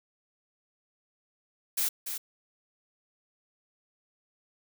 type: noise with echo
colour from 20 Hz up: blue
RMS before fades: -28 dBFS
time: 1.77-1.89 s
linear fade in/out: 10 ms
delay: 290 ms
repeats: 1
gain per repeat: -7 dB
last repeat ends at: 2.18 s
effects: none